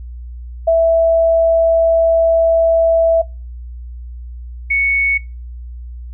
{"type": "tone pair in turn", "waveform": "sine", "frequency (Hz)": [659.3, 2218], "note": ["E5", "C#7"], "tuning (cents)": [0, 0], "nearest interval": "octave + major sixth", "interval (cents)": 2100, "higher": "second", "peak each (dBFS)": [-8, -12], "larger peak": "first", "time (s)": [[0.67, 3.22], [4.7, 5.18]], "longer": "first", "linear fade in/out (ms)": 10, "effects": ["noise-tail reverb RT60 0.3 s tail -24 dB re dry", "added 60 Hz sine -27 dBFS peak until 6.13 s"]}